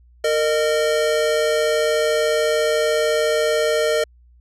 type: tone pair together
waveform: square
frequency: 459.2 / 613 Hz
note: A#4 / D#5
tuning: -26 / -26 cents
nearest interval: perfect fourth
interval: 500 cents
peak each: -20 dBFS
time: 0.24-4.04 s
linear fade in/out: 5 ms
effects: added 60 Hz sine -48 dBFS peak until 4.4 s + low-pass 10000 Hz 12 dB/octave